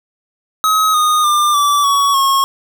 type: tone with pitch steps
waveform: square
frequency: 1273 / 1233.9 / 1196 / 1159.3 / 1123.7 / 1089.2 Hz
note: D#6 / D#6 / D6 / D6 / C#6 / C#6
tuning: +39 / -15 / +31 / -23 / +23 / -31 cents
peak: -11 dBFS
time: 0.64-2.44 s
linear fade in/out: 0 ms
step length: 300 ms
effects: none